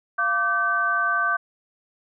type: tone cluster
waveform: sine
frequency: 693 / 1168 / 1537 Hz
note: F5 / D6 / G6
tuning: -14 / -10 / -35 cents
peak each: -30 / -23 / -22 dBFS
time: 0.18-1.37 s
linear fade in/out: 10 ms
effects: none